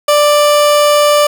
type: tone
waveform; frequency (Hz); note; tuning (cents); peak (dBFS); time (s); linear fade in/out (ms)
30% pulse; 589; D5; +5; -4; 0.08-1.27; 5
effects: none